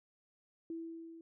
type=tone with level ramp; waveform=sine; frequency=329.6 Hz; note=E4; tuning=in tune; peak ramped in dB=-38 to -50 dBFS; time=0.7-1.21 s; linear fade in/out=2 ms; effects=none